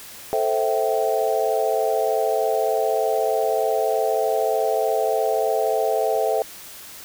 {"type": "chord", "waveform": "sine", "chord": "A minor seventh", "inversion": "none", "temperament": "equal with one note detuned", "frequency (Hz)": [440, 523.3, 659.3, 772.8], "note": ["A4", "C5", "E5", "G5"], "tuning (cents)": [0, 0, 0, -25], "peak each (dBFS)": [-23, -25, -23, -25], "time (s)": [0.33, 6.42], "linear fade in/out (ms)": 0, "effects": ["white hiss -40 dBFS RMS until 7.04 s"]}